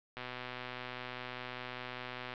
click train, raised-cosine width 0.3 ms, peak -25 dBFS, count 272, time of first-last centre 0.17-2.338 s, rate 125 Hz, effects low-pass 4000 Hz 12 dB/octave

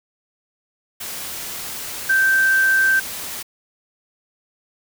sine tone in noise, 1561 Hz, G6, 8 cents flat, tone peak -13 dBFS, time 2.09-3 s, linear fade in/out 10 ms, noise white, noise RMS -30 dBFS, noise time 1-3.43 s, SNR +14 dB, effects none

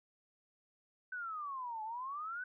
sine exponential two-way sweep, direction down then up, 1525 to 852 to 1525 Hz, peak -39 dBFS, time 1.12-2.44 s, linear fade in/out 5 ms, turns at 1.83 s, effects none

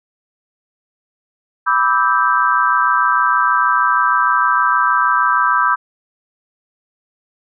sine chord, E minor seventh, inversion second, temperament equal with one note detuned, 987.8 / 1174.7 / 1301.1 / 1568 Hz, B5 / D6 / E6 / G6, 0 / 0 / -23 / 0 cents, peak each -17 dBFS, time 1.66-5.76 s, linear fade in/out 20 ms, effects none

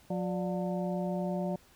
harmonic tone with a mistuned harmonic, 179.9 Hz, F#3, 48 cents flat, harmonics 1 / 2 / 3 / 4 / 5, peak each -32 / -39 / -36 / -41 / -46 dBFS, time 0.1-1.56 s, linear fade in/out 5 ms, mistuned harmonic 3, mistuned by +140 cents, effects pink hiss -61 dBFS RMS until 1.75 s

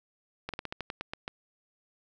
slowing click train, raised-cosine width 0.3 ms, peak -19 dBFS, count 10, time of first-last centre 0.49-1.279 s, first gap 47 ms, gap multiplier 1.15, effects none

